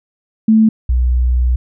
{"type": "tone pair in turn", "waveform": "sine", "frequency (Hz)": [220, 61.74], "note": ["A3", "B1"], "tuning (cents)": [0, 0], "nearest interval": "octave + minor seventh", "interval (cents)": 2200, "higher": "first", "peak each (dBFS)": [-6, -10], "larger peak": "first", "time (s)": [[0.48, 0.69], [0.89, 1.56]], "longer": "second", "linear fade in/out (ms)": 5, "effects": []}